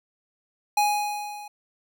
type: tone with level ramp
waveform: square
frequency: 830.6 Hz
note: G#5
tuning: in tune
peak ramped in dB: -18 to -39 dBFS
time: 0.77-1.48 s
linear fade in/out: 5 ms
effects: none